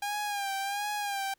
sawtooth tone with vibrato, 807 Hz, G#5, 50 cents flat, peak -27 dBFS, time 0.02-1.34 s, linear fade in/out 5 ms, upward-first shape sine, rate 1.4 Hz, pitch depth 57 cents each way, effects pink hiss -71 dBFS RMS until 1.38 s

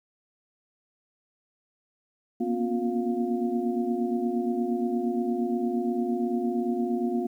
sine tone cluster, 234.7 / 243.3 / 271.7 / 357.2 / 702 Hz, A#3 / B3 / C#4 / F4 / F5, +12 / -26 / -35 / +39 / +9 cents, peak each -32 / -28 / -36 / -29 / -36 dBFS, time 2.4-7.27 s, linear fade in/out 10 ms, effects 10-bit

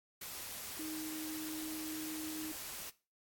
sine tone in noise, 312.7 Hz, D#4, 9 cents sharp, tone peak -41 dBFS, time 0.79-2.52 s, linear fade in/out 5 ms, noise white, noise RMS -45 dBFS, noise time 0.21-2.9 s, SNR +1 dB, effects noise-tail reverb RT60 0.3 s tail -18 dB re dry + AAC 64 kbps

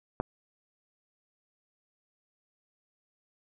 clicks, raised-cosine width 1 ms, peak -14 / -25 dBFS, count 2, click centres 0.201 / 0.209 s, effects none

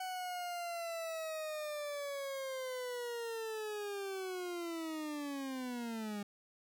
40% pulse linear sweep, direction down, 749 to 201.2 Hz, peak -38 dBFS, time 0-6.23 s, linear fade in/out 5 ms, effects none

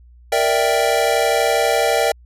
square chord, E half-diminished seventh, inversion second, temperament equal, 466.2 / 587.3 / 659.3 / 784 Hz, Bb4 / D5 / E5 / G5, 0 / 0 / 0 / 0 cents, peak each -21 dBFS, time 0.32-2.12 s, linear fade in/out 5 ms, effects added 60 Hz sine -43 dBFS peak until 2.25 s + resampled to 32000 Hz

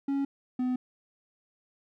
triangle tone pair in turn, 277.2 / 252.2 Hz, C#4 / B3, 0 / +36 cents, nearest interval major second, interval 164 cents, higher first, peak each -24 dBFS, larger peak neither, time 0.08-0.25 / 0.59-0.76 s, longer neither, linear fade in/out 5 ms, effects none

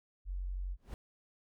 sine tone, 45.87 Hz, F#1, 14 cents flat, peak -35 dBFS, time 0.25-0.77 s, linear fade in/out 50 ms
brown noise with exponential growth, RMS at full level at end -40 dBFS, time 0.77-0.94 s, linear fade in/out 0 ms, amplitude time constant 36 ms
effects none

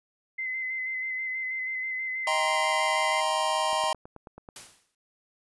sine tone with vibrato, 2053 Hz, C7, 33 cents flat, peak -29 dBFS, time 0.38-3.21 s, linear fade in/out 10 ms, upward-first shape square, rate 6.2 Hz, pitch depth 20 cents each way
square chord, C minor seventh, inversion first, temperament just, 627.9 / 784.9 / 941.9 / 1046.5 Hz, Eb5 / G5 / Bb5 / C6, +16 / +2 / +18 / 0 cents, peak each -31 / -32 / -30 / -31 dBFS, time 2.27-3.93 s, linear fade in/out 2 ms
click train, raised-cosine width 1 ms, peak -30 dBFS, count 8, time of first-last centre 3.73-4.488 s, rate 9.23 Hz
white noise with exponential decay, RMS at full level -39 dBFS, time 4.56-4.95 s, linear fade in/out 2 ms, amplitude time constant 84 ms
effects resampled to 24000 Hz

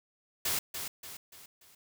white noise with echo, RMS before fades -31 dBFS, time 0.45-0.59 s, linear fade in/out 5 ms, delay 290 ms, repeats 4, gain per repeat -7 dB, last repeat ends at 1.75 s, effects none

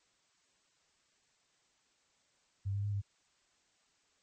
sine tone with pitch steps, 98.4 / 100.6 / 102.6 / 100.3 Hz, G2 / G2 / G#2 / G2, +7 / +45 / -21 / +40 cents, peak -32 dBFS, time 2.65-3.018 s, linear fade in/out 20 ms, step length 92 ms, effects white hiss -73 dBFS RMS until 4.22 s + MP3 32 kbps

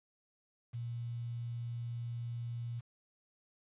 sine tone with quantisation, 118.3 Hz, A#2, 26 cents sharp, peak -37 dBFS, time 0.73-2.81 s, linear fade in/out 20 ms, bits 10, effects resampled to 8000 Hz

